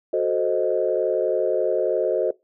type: chord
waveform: sine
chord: F# diminished seventh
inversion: none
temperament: equal with one note detuned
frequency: 368.7 / 440 / 523.3 / 622.3 Hz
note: F#4 / A4 / C5 / Eb5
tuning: -6 / 0 / 0 / 0 cents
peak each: -24 dBFS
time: 0.13-2.31 s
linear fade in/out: 5 ms
effects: noise-tail reverb RT60 0.2 s tail -20 dB re dry + tanh soft clip ceiling -8 dBFS